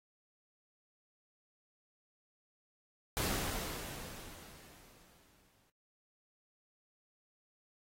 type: noise with exponential decay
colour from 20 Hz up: pink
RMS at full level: -34 dBFS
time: 3.17-5.7 s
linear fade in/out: 0 ms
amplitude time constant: 550 ms
effects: AAC 48 kbps